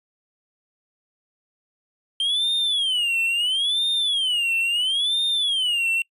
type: tone with vibrato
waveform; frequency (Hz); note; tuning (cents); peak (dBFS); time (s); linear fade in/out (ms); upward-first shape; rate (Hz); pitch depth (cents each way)
triangle; 3136; G7; 0; -18; 2.2-6.02; 2; sine; 0.74; 260
effects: noise-tail reverb RT60 0.1 s tail -25 dB re dry + resampled to 32000 Hz